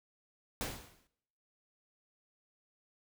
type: noise with exponential decay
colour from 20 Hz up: pink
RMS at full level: -35 dBFS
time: 0.61-1.07 s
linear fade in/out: 0 ms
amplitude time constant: 98 ms
effects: noise-tail reverb RT60 0.8 s tail -21 dB re dry